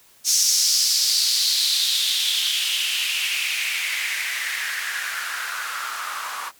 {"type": "noise with band-pass filter sweep", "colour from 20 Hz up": "blue", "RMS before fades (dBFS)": -23, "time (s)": [0.24, 6.52], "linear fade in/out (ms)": 50, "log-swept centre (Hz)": [5900, 1100], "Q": 4, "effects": ["white hiss -54 dBFS RMS until 6.59 s"]}